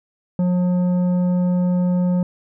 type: tone with tanh clipping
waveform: triangle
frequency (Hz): 179.4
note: F3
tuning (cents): +47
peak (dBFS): -17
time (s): 0.39-2.23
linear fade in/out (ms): 2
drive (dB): 13
effects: none